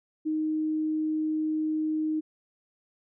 sine tone, 311.1 Hz, D#4, in tune, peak -25 dBFS, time 0.25-2.21 s, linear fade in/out 20 ms, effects none

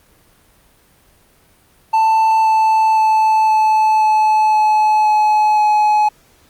triangle tone with pitch steps, 885 / 879.4 / 873.8 / 868.3 / 862.8 / 857.3 / 851.9 / 846.5 Hz, A5 / A5 / A5 / A5 / A5 / A5 / G#5 / G#5, +10 / -1 / -12 / -23 / -34 / -45 / +44 / +33 cents, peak -8 dBFS, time 1.93-6.09 s, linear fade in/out 10 ms, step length 520 ms, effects pink hiss -52 dBFS RMS until 6.49 s + Opus 32 kbps

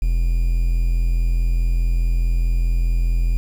triangle tone with quantisation, 42.37 Hz, E1, 48 cents sharp, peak -13 dBFS, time 0.02-3.37 s, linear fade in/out 0 ms, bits 7, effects none

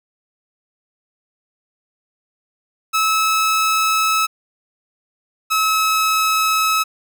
sawtooth tone pair in turn, 1298 / 1291.1 Hz, E6 / E6, -27 / -36 cents, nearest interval unison, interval 9 cents, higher first, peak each -11 dBFS, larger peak neither, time 2.93-4.27 / 5.5-6.84 s, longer neither, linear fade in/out 20 ms, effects none

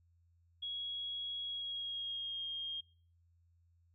sine tone with pitch glide, 3322 to 3231 Hz, G#7 to G#7, 0 to -48 cents, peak -38 dBFS, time 0.62-2.81 s, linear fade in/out 10 ms, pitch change -48 cents, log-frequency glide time 1.44-2.47 s, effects noise-tail reverb RT60 0.5 s tail -26 dB re dry + added 85 Hz sine -67 dBFS peak until 3.94 s

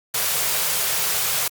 white band-stop noise, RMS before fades -22 dBFS, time 0.14-1.48 s, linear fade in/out 5 ms, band 180 to 390 Hz, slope 48 dB/octave, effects high-pass 100 Hz 12 dB/octave + Opus 48 kbps

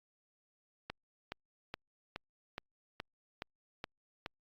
click train, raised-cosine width 0.3 ms, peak -23 dBFS, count 9, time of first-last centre 0.9-4.261 s, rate 2.38 Hz, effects Opus 48 kbps

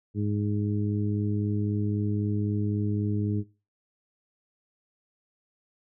harmonic tone, 103.83 Hz, G#2, in tune, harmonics 1 / 2 / 3 / 4, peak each -27 / -30 / -33 / -38 dBFS, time 0.14-3.44 s, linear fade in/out 50 ms, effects noise-tail reverb RT60 0.3 s tail -19 dB re dry

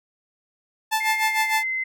sawtooth tone with tremolo, 877 Hz, A5, 6 cents flat, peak -15 dBFS, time 0.91-1.64 s, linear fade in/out 20 ms, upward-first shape sine, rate 6.6 Hz, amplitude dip 80%
sine tone with pitch glide, 2117 to 2060 Hz, C7 to C7, +20 to -28 cents, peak -23 dBFS, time 1-1.84 s, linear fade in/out 10 ms, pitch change -48 cents, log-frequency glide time 1.26-1.72 s
effects none

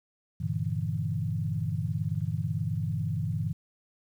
sine chord, E half-diminished seventh, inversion first, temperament equal, 98 / 116.54 / 146.83 / 164.81 Hz, G2 / Bb2 / D3 / E3, 0 / 0 / 0 / 0 cents, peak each -33 dBFS, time 0.4-3.53 s, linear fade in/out 10 ms, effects 10-bit

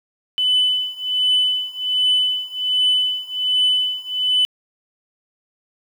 sine tone with tremolo, 3004 Hz, F#7, 26 cents sharp, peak -11 dBFS, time 0.38-4.45 s, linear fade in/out 0 ms, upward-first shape triangle, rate 1.3 Hz, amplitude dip 95%, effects tanh soft clip ceiling -10 dBFS + 8-bit

